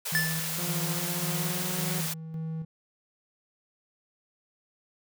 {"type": "high-pass noise", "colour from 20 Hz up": "white", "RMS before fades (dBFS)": -33, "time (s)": [0.05, 2.14], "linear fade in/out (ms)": 10, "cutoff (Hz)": 410, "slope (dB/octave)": 96}
{"type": "tone with tremolo", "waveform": "triangle", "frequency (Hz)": 160.6, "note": "E3", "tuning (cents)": -45, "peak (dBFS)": -29, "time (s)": [0.12, 2.65], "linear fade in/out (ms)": 5, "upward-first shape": "square", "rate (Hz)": 1.8, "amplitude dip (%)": 50}
{"type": "tone with exponential decay", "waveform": "square", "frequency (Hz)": 1752, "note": "A6", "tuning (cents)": -8, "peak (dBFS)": -22, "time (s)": [0.15, 0.58], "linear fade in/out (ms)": 0, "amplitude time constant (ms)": 92}
{"type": "tone with pitch glide", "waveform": "sawtooth", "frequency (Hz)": [175.5, 183.91], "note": ["F3", "F#3"], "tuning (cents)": [9, -10], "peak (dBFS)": -30, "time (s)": [0.58, 2.01], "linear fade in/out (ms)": 5, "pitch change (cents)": 81, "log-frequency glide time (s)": [1.09, 1.81]}
{"effects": []}